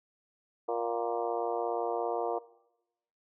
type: harmonic tone with a mistuned harmonic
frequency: 117.3 Hz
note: A#2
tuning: 11 cents sharp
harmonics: 3 / 4 / 5 / 6 / 7 / 8 / 9 / 10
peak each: -38 / -32 / -39 / -35 / -43 / -40 / -45 / -45 dBFS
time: 0.68-2.39 s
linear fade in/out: 10 ms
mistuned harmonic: 7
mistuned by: -69 cents
effects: noise-tail reverb RT60 0.9 s tail -20 dB re dry